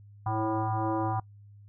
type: tone with frequency modulation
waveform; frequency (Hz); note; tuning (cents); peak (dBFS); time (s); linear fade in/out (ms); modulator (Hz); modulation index
sine; 329.6; E4; 0; -26; 0.26-1.2; 5; 219; 3.4
effects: noise-tail reverb RT60 0.1 s tail -24 dB re dry + added 102 Hz sine -49 dBFS peak until 1.68 s

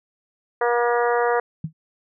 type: harmonic tone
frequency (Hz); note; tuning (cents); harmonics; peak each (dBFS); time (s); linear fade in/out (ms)
239.2; A#3; +45; 2 / 3 / 4 / 5 / 6 / 7 / 8; -20 / -24 / -26 / -28 / -30 / -31 / -32; 0.61-1.4; 5
type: tone with exponential decay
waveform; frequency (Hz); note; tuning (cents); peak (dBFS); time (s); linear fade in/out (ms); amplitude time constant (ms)
sine; 158.7; D#3; +35; -20; 1.64-1.73; 5; 18
effects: none

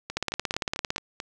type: two click trains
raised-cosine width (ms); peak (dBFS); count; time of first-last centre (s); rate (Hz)
0.2; -9 / -16; 15 / 6; 0.17-0.961 / 0.1-1.201; 17.7 / 4.54
effects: none

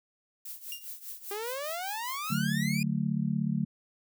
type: noise with tremolo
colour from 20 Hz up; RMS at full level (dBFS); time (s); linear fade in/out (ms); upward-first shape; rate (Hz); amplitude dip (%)
violet; -39; 0.45-2.42; 5; triangle; 5; 85
type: tone with exponential decay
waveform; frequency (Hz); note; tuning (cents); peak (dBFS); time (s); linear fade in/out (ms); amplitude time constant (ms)
sawtooth; 2808; F7; +9; -31; 0.72-0.9; 1; 39
type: exponential sweep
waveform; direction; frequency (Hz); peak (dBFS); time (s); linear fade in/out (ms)
sawtooth; up; 396.1 to 2489; -30; 1.31-2.83; 2
type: chord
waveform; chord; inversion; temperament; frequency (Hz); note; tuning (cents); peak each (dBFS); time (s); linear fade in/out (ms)
sine; D major; none; just; 146.83 / 183.54 / 220.2; D3 / F#3 / A3; 0 / -14 / +2; -31; 2.3-3.65; 10
effects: none

